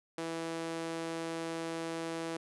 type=tone with high-pass filter; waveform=sawtooth; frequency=164.6 Hz; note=E3; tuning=2 cents flat; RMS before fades=-38 dBFS; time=0.18-2.37 s; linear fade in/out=0 ms; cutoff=360 Hz; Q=1.5; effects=resampled to 24000 Hz